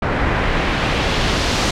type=noise with low-pass filter sweep; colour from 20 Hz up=pink; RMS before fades=-18 dBFS; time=0.02-1.71 s; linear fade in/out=5 ms; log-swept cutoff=1600 to 5800 Hz; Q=1.1; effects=none